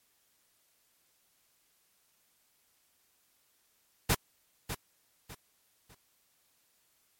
pink noise with echo, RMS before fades -26 dBFS, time 4.09-4.15 s, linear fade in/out 10 ms, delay 600 ms, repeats 3, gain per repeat -10 dB, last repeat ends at 5.95 s, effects white hiss -71 dBFS RMS until 7.19 s + MP3 64 kbps

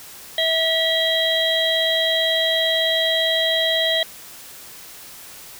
harmonic tone, 649 Hz, E5, 27 cents flat, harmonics 1 / 3 / 5 / 6, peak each -22 / -24 / -21 / -23 dBFS, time 0.38-4.03 s, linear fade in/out 2 ms, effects white hiss -40 dBFS RMS until 5.59 s

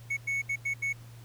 triangle tone bursts at uneven times, 2213 Hz, C#7, 3 cents flat, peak -26 dBFS, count 5, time 0.1-0.17 / 0.27-0.42 / 0.49-0.56 / 0.65-0.74 / 0.82-0.93 s, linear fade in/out 10 ms, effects added 117 Hz sine -46 dBFS peak until 1.24 s + pink hiss -57 dBFS RMS until 1.24 s

